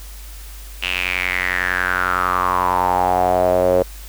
sawtooth tone with band-pass filter sweep, 90.9 Hz, F#2, 30 cents flat, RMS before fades -18 dBFS, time 0.82-3.83 s, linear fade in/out 10 ms, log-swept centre 2800 to 520 Hz, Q 6.4, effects added 50 Hz sine -33 dBFS peak until 4.08 s + white hiss -41 dBFS RMS until 4.08 s

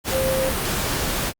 sine tone in noise, 528 Hz, C5, 16 cents sharp, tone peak -20 dBFS, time 0.1-0.53 s, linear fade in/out 50 ms, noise pink, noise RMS -24 dBFS, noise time 0.04-1.33 s, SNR +1 dB, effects Opus 48 kbps

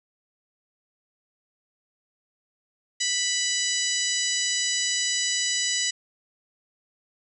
harmonic tone, 987.8 Hz, B5, in tune, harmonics 2 / 3 / 4 / 5 / 6 / 7 / 8, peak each -31 / -31 / -31 / -31 / -31 / -31 / -31 dBFS, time 3-5.91 s, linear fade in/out 10 ms, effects none

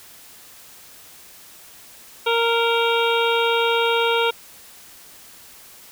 harmonic tone, 463.9 Hz, A#4, 8 cents flat, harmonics 1 / 2 / 3 / 5 / 6 / 7 / 8, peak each -20 / -23 / -25 / -27 / -28 / -28 / -29 dBFS, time 2.26-4.31 s, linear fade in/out 10 ms, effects white hiss -45 dBFS RMS until 5.91 s

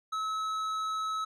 triangle tone with tanh clipping, 1293 Hz, E6, 34 cents flat, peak -32 dBFS, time 0.12-1.25 s, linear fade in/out 10 ms, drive 14 dB, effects none

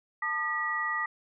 sine tone cluster, 884 / 1214 / 1931 Hz, A5 / D#6 / B6, +8 / -43 / -39 cents, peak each -38 / -32 / -30 dBFS, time 0.22-1.06 s, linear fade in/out 5 ms, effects none

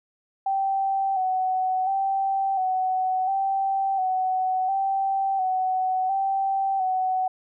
sine tone with vibrato, 763 Hz, G5, 47 cents flat, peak -21 dBFS, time 0.46-7.28 s, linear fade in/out 5 ms, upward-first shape square, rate 0.71 Hz, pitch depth 35 cents each way, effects none

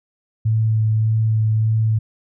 sine tone with vibrato, 110 Hz, A2, in tune, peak -14 dBFS, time 0.45-1.99 s, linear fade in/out 10 ms, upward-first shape sine, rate 1.7 Hz, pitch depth 12 cents each way, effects none

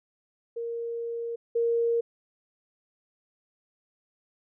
sine tone pair in turn, 466.2 / 466.2 Hz, A#4 / A#4, 0 / 0 cents, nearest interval unison, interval 0 cents, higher neither, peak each -30 / -22 dBFS, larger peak second, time 0.56-1.36 / 1.55-2.01 s, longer first, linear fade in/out 10 ms, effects none

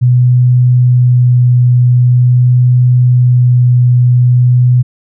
sine tone with vibrato, 124 Hz, B2, 7 cents sharp, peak -4 dBFS, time 0.01-4.83 s, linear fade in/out 20 ms, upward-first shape sine, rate 0.45 Hz, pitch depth 8 cents each way, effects none

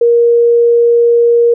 sine tone, 471.2 Hz, A#4, 19 cents sharp, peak -5 dBFS, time 0.01-1.54 s, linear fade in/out 5 ms, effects none

